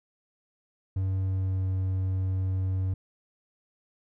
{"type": "tone with pitch glide", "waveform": "triangle", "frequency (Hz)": [95.1, 94.12], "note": ["F#2", "F#2"], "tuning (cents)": [48, 30], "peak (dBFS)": -23, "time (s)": [0.96, 2.94], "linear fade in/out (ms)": 5, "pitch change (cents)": -18, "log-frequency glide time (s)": [1.19, 1.66], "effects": []}